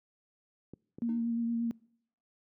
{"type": "clicks", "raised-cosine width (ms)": 3, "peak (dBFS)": -30, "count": 2, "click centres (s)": [0.736, 0.985]}
{"type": "tone with vibrato", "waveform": "sine", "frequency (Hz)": 232.7, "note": "A#3", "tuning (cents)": -3, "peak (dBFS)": -28, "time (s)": [1.02, 1.71], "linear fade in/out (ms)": 0, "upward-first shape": "sine", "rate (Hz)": 8.6, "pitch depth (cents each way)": 18}
{"type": "tone with exponential decay", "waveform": "triangle", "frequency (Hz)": 304.6, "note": "D#4", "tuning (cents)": -37, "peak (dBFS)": -36, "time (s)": [1.09, 1.37], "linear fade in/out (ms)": 1, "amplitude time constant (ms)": 59}
{"effects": ["noise-tail reverb RT60 0.7 s tail -25 dB re dry", "high-pass 150 Hz 12 dB/octave"]}